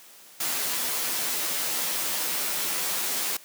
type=noise with comb filter; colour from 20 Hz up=white; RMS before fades=-28 dBFS; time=0.4-3.37 s; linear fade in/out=5 ms; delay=12 ms; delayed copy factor=+0.7; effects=white hiss -50 dBFS RMS until 3.44 s + high-pass 200 Hz 12 dB/octave